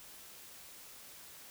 silence, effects white hiss -53 dBFS RMS until 1.5 s

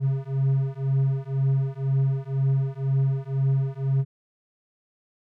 triangle beating tone pair, 134.3 / 136.3 Hz, C3 / C#3, +46 / -29 cents, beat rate 2 Hz, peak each -22 / -22 dBFS, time 0-4.05 s, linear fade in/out 50 ms, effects none

